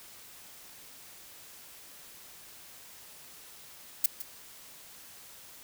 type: noise with echo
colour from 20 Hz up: violet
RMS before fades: -22 dBFS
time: 4.04-4.06 s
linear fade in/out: 5 ms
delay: 160 ms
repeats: 1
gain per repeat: -14 dB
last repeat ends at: 4.22 s
effects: white hiss -51 dBFS RMS until 5.63 s